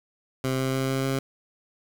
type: tone with pitch steps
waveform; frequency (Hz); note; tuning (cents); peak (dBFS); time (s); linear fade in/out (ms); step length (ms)
15% pulse; 131.2 / 132.04 / 132.88 / 133.72 / 134.58; C3 / C3 / C3 / C3 / C3; +5 / +16 / +27 / +38 / +49; -18; 0.44-1.19; 2; 150
effects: 8-bit